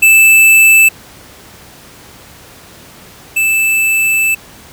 square tone pair in turn, 2637 / 2637 Hz, E7 / E7, 0 / 0 cents, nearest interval unison, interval 0 cents, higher neither, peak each -4 / -10 dBFS, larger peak first, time 0.02-0.89 / 3.36-4.35 s, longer second, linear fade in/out 10 ms, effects pink hiss -37 dBFS RMS until 4.72 s + high-pass 60 Hz 12 dB/octave

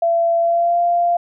sine tone with pitch glide, 675 to 694 Hz, E5 to F5, +41 to -11 cents, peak -13 dBFS, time 0.02-1.17 s, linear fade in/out 5 ms, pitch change +48 cents, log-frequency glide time 0.4-0.79 s, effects none

